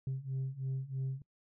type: beating tone pair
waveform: sine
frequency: 131.2 / 134.3 Hz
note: C3 / C3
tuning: +5 / +46 cents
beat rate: 3.1 Hz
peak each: -37 / -35 dBFS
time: 0.07-1.22 s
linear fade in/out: 2 ms
effects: noise-tail reverb RT60 0.1 s tail -25 dB re dry + tanh soft clip ceiling -31 dBFS